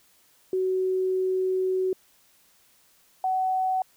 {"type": "tone pair in turn", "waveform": "sine", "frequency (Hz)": [374, 751], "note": ["F#4", "F#5"], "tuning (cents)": [19, 26], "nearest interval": "octave", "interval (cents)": 1207, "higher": "second", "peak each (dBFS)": -22, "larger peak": "neither", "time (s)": [[0.53, 1.93], [3.24, 3.82]], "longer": "first", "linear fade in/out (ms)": 2, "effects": ["white hiss -61 dBFS RMS until 3.96 s"]}